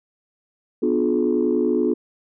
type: chord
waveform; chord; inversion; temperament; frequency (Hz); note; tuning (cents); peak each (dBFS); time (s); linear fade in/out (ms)
sine; B diminished seventh; none; just; 246.9 / 296.3 / 355.6 / 426.7; B3 / D4 / F4 / Ab4; 0 / +15 / +31 / +47; -22 / -23 / -21 / -22; 0.82-1.94; 10
effects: tanh soft clip ceiling -9 dBFS